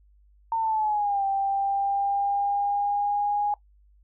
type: linear two-way sweep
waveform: sine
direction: down then up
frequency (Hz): 914 to 784 to 826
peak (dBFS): -22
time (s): 0.52-3.54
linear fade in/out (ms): 2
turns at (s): 1.25
effects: noise-tail reverb RT60 0.1 s tail -19 dB re dry + added 50 Hz sine -55 dBFS peak until 4.03 s